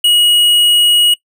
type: tone with tanh clipping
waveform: sine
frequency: 2900 Hz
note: F#7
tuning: 35 cents flat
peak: -9 dBFS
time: 0.04-1.14 s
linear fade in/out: 5 ms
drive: 13 dB
effects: noise-tail reverb RT60 0.1 s tail -21 dB re dry